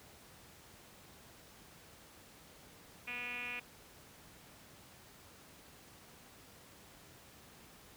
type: tone with low-pass filter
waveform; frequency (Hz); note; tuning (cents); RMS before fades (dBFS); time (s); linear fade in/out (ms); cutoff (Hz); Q
5% pulse; 244.3; B3; -19; -42; 3.07-3.6; 10; 2500; 9.8
effects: pink hiss -58 dBFS RMS until 7.96 s + high-pass 60 Hz 12 dB/octave